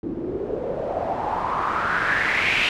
white noise with low-pass filter sweep, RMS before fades -24 dBFS, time 0.03-2.69 s, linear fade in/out 2 ms, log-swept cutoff 300 to 2700 Hz, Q 5, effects none

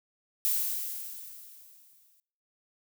violet noise with exponential decay, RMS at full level -26 dBFS, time 0.45-2.2 s, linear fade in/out 0 ms, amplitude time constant 380 ms, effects noise-tail reverb RT60 0.7 s tail -25 dB re dry

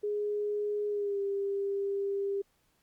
sine tone with pitch glide, 415.3 to 397.5 Hz, G#4 to G4, 0 to +24 cents, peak -29 dBFS, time 0.03-2.42 s, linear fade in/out 10 ms, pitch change -76 cents, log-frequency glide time 0.89-1.2 s, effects pink hiss -72 dBFS RMS until 2.82 s + Opus 48 kbps

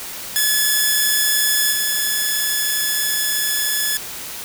5% pulse tone with level steps, 1713 Hz, A6, 47 cents flat, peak -4 / -7 dBFS, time 0.36-3.97 s, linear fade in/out 0 ms, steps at 1.71 s, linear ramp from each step 20 ms, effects white hiss -31 dBFS RMS until 4.44 s

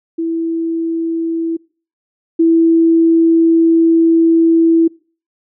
sine tone pair in turn, 329.6 / 329.6 Hz, E4 / E4, 0 / 0 cents, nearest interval unison, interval 0 cents, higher neither, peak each -15 / -7 dBFS, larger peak second, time 0.18-1.57 / 2.39-4.88 s, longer second, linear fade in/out 10 ms, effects noise-tail reverb RT60 0.4 s tail -25 dB re dry

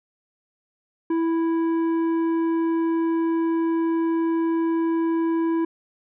sine tone with tanh clipping, 329.6 Hz, E4, in tune, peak -21 dBFS, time 1.1-5.65 s, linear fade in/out 5 ms, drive 9 dB, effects none

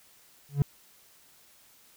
triangle tone with exponential growth, 142.2 Hz, C#3, 45 cents sharp, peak -14 dBFS, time 0.49-0.62 s, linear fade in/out 0 ms, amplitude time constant 28 ms, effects white hiss -59 dBFS RMS until 1.96 s

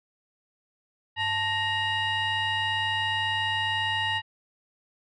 sine tone with frequency modulation, 1864.7 Hz, A#6, in tune, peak -23 dBFS, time 1.16-4.22 s, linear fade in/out 50 ms, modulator 982 Hz, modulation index 1.3, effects tanh soft clip ceiling -21 dBFS

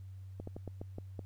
slowing click train, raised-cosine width 2 ms, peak -29 dBFS, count 7, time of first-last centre 0.4-1.192 s, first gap 74 ms, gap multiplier 1.23, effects added 95 Hz sine -45 dBFS peak until 1.25 s + pink hiss -73 dBFS RMS until 1.25 s

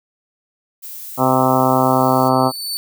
violet noise, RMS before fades -32 dBFS, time 0.82-2.3 s, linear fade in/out 20 ms
harmonic tone, 130 Hz, C3, 11 cents flat, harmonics 1 / 2 / 3 / 4 / 5 / 6 / 7 / 8 / 9 / 10, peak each -22 / -18 / -24 / -22 / -20 / -19 / -21 / -23 / -23 / -24 dBFS, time 1.17-2.52 s, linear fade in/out 50 ms
sawtooth tone with exponential growth, 4509 Hz, C#8, 29 cents sharp, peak -17 dBFS, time 1.48-2.77 s, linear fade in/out 0 ms, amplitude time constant 280 ms
effects none

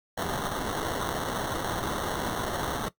white noise with sample-and-hold, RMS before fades -31 dBFS, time 0.17-2.89 s, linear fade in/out 10 ms, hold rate 2450 Hz, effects noise-tail reverb RT60 0.1 s tail -17 dB re dry

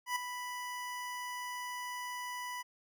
25% pulse tone with ADSR envelope, 987.8 Hz, B5, in tune, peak -26 dBFS, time 0.06-2.63 s, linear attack 99 ms, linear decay 7 ms, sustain -9 dB, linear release 20 ms, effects none

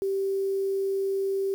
sine tone with quantisation, 390 Hz, G4, 9 cents flat, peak -24 dBFS, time 0.02-1.54 s, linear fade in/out 0 ms, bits 8, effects none

